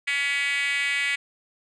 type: tone with high-pass filter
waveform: 5% pulse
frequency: 282 Hz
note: C#4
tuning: 30 cents sharp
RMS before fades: -25 dBFS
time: 0.07-1.16 s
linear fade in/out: 10 ms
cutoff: 2100 Hz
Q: 5.6
effects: resampled to 22050 Hz